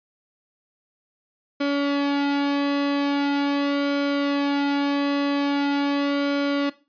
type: tone with flanger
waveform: sawtooth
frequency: 283.5 Hz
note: C#4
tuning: 39 cents sharp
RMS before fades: -22 dBFS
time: 1.6-6.7 s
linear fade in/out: 10 ms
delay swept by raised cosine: 1.1 to 2.2 ms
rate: 0.42 Hz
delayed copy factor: -0.6
effects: noise-tail reverb RT60 0.3 s tail -17 dB re dry + resampled to 11025 Hz